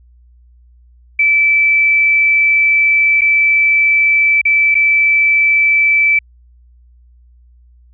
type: tone with dropouts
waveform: sine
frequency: 2317 Hz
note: D7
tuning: 24 cents flat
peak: -8 dBFS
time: 1.19-6.19 s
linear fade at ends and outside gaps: 5 ms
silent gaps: 3.21-3.216 / 4.415-4.452 / 4.745-4.751 s
effects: added 60 Hz sine -43 dBFS peak until 7.93 s